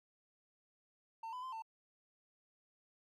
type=tone with pitch steps; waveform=triangle; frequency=903 / 1003 / 1036 / 895 Hz; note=A5 / B5 / C6 / A5; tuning=+45 / +26 / -17 / +29 cents; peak=-40 dBFS; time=1.23-1.622 s; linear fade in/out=5 ms; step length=98 ms; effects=MP3 96 kbps